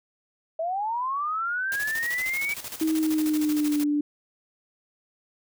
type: linear sweep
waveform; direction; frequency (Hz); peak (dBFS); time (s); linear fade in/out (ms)
sine; up; 633 to 2298; -25; 0.59-2.54; 5
type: noise with tremolo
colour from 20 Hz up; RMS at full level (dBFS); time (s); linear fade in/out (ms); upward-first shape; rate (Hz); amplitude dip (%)
white; -35; 1.72-3.84; 0; square; 13; 65
type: tone with pitch glide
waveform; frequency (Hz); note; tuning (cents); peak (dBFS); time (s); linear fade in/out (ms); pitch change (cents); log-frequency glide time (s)
sine; 316.7 to 293.8; D#4 to D4; +31 to +1; -21; 2.81-4.01; 5; -130; 2.92-3.83
effects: none